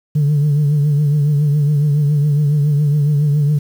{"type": "tone with vibrato", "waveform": "sine", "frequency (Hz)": 146.83, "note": "D3", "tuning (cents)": 0, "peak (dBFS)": -9, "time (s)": [0.15, 3.59], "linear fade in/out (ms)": 10, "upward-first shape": "triangle", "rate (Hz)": 7.2, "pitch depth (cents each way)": 70, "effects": ["tanh soft clip ceiling -9 dBFS", "7-bit"]}